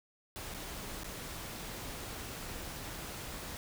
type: noise with dropouts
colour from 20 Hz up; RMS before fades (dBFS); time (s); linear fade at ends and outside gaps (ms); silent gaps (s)
pink; -43; 0.36-3.57; 0; 0.54-0.545 / 1.034-1.044
effects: none